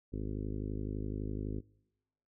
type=harmonic tone; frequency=51.91 Hz; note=G#1; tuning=in tune; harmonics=1 / 2 / 3 / 4 / 5 / 6 / 7 / 8 / 9 / 10; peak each=-39 / -41 / -46 / -46 / -43 / -47 / -47 / -49 / -56 / -60 dBFS; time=0.12-1.61 s; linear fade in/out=20 ms; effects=noise-tail reverb RT60 1.0 s tail -26 dB re dry